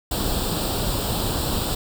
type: noise with comb filter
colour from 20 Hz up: pink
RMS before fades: -24 dBFS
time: 0.11-1.75 s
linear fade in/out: 5 ms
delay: 0.24 ms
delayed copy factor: +0.75
effects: none